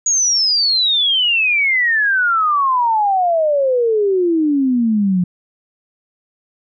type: exponential sweep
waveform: sine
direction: down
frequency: 6780 to 174.61 Hz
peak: -12 dBFS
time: 0.06-5.24 s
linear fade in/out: 5 ms
effects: none